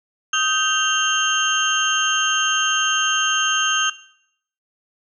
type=tone cluster; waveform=sine; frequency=1257 / 1551 / 2778 / 3132 / 6400 Hz; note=D#6 / G6 / F7 / G7 / G8; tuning=+17 / -19 / -10 / -2 / +35 cents; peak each=-23 dBFS; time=0.33-3.9 s; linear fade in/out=5 ms; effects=noise-tail reverb RT60 0.7 s tail -18 dB re dry